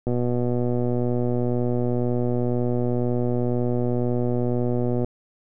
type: click train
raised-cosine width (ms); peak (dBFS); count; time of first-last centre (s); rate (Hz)
2; -12; 608; 0.07-5.045; 122
effects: none